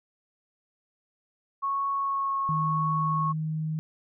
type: tone with vibrato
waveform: sine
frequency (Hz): 1101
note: C#6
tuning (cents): -12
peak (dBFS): -25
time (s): 1.62-3.33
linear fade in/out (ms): 20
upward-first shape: triangle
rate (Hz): 0.97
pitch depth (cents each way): 11
type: tone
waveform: sine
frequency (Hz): 156.7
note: D#3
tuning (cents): +13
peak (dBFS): -27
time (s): 2.49-3.79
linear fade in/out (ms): 0
effects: none